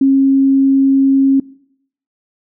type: tone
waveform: sine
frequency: 271 Hz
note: C#4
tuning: 39 cents flat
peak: -7 dBFS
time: 0.01-1.4 s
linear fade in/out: 5 ms
effects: noise-tail reverb RT60 0.7 s tail -22 dB re dry